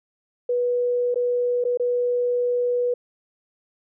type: tone with dropouts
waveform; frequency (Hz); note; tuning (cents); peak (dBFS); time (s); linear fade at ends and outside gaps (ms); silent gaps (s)
sine; 488.8; B4; -18; -19; 0.49-2.94; 5; 1.144-1.157 / 1.641-1.65 / 1.774-1.797
effects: none